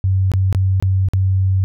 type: tone with dropouts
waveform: sine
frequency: 95.1 Hz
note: F#2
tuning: 48 cents sharp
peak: -12 dBFS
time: 0.04-1.64 s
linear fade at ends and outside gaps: 0 ms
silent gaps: 0.317-0.337 / 0.527-0.548 / 0.8-0.825 / 1.086-1.135 s
effects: none